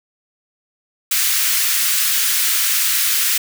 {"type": "high-pass noise", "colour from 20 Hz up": "white", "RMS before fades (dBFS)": -17, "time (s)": [1.11, 3.38], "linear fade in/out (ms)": 5, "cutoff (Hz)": 1400, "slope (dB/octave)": 24, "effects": []}